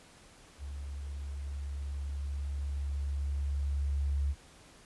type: tone with level ramp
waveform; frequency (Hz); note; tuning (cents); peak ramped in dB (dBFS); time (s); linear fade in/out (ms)
sine; 70.5; C#2; +30; -38 to -27; 0.58-4.35; 50
effects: pink hiss -57 dBFS RMS until 4.85 s + resampled to 24000 Hz